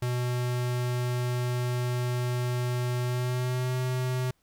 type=tone with pitch glide; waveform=square; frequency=123.47 to 127.38 Hz; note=B2 to C3; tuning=0 to -46 cents; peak=-27 dBFS; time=0.02-4.31 s; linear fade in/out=5 ms; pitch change=+54 cents; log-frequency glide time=3.03-3.78 s; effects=pink hiss -71 dBFS RMS until 4.42 s